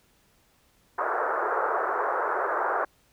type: band-pass noise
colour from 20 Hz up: white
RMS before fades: -27 dBFS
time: 0.98-2.85 s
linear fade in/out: 5 ms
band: 380 to 1500 Hz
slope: 48 dB/octave
effects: pink hiss -64 dBFS RMS until 3.12 s